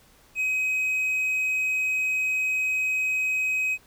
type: tone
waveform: triangle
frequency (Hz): 2530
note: D#7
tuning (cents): +28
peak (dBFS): -21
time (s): 0.35-3.78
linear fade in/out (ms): 50
effects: pink hiss -57 dBFS RMS until 3.86 s